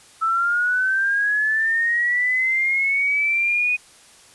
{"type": "linear sweep", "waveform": "sine", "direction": "up", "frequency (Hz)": [1311, 2489], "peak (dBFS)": -17, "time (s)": [0.21, 3.77], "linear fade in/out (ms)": 20, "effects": ["white hiss -49 dBFS RMS until 4.34 s", "resampled to 24000 Hz"]}